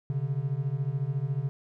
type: beating tone pair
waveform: triangle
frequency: 130.81 / 144.81 Hz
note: C3 / D3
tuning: 0 / -24 cents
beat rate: 14 Hz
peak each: -28 dBFS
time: 0.1-1.49 s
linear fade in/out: 0 ms
effects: none